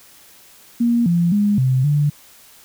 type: tone with pitch steps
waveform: sine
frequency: 236.3 / 171.8 / 205.6 / 129.8 / 146.6 Hz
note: A#3 / F3 / G#3 / C3 / D3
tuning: +24 / -28 / -17 / -13 / -3 cents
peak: -13 dBFS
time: 0.8-2.1 s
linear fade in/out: 10 ms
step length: 260 ms
effects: white hiss -47 dBFS RMS until 2.64 s